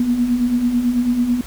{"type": "beating tone pair", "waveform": "sine", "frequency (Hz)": [235.9, 245], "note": ["A#3", "B3"], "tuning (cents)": [21, -14], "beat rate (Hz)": 9.1, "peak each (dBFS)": [-23, -15], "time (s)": [0, 1.41], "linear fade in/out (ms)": 2, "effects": ["added 50 Hz sine -38 dBFS peak until 1.46 s", "pink hiss -38 dBFS RMS until 1.46 s"]}